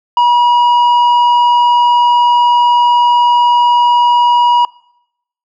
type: tone with tanh clipping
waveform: sine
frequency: 964 Hz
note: B5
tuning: 42 cents flat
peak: -7 dBFS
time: 0.17-4.65 s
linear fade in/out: 2 ms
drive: 6 dB
effects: noise-tail reverb RT60 0.8 s tail -23 dB re dry